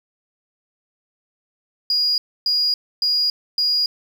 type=tone bursts; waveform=sine; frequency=4875 Hz; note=D#8; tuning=36 cents flat; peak=-15 dBFS; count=4; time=1.9-3.86 s; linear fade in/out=2 ms; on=280 ms; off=280 ms; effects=tanh soft clip ceiling -11 dBFS + 7-bit